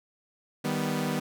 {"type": "chord", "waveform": "sawtooth", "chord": "Eb augmented", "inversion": "none", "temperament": "equal", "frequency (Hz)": [155.56, 196, 246.9], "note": ["Eb3", "G3", "B3"], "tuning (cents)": [0, 0, 0], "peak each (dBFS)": [-28, -28, -27], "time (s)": [0.64, 1.2], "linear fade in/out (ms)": 10, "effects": []}